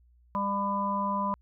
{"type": "harmonic tone", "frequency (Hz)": 200, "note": "G3", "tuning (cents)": 35, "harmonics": [1, 3, 5, 6], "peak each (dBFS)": [-32, -37, -28, -40], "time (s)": [0.35, 1.34], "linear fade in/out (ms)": 0, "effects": ["added 60 Hz sine -58 dBFS peak until 1.41 s"]}